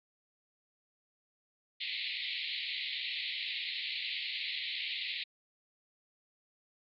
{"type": "band-pass noise", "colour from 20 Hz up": "white", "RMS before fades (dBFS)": -38, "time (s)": [1.8, 5.24], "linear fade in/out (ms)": 10, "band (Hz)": [2000, 4300], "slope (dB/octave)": 96, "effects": ["AAC 32 kbps"]}